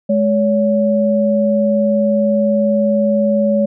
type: tone pair together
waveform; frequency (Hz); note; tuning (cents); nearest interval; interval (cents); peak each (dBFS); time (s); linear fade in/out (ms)
sine; 210.6 / 565; G#3 / C#5; +24 / +33; octave + perfect fourth; 1709; -14; 0.09-3.66; 10
effects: none